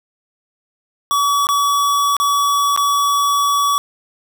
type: tone with dropouts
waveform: square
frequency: 1138 Hz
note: C#6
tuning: 45 cents sharp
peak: -14 dBFS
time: 1.11-3.78 s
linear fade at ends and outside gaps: 0 ms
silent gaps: 1.469-1.489 / 2.167-2.2 / 2.763-2.775 s
effects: none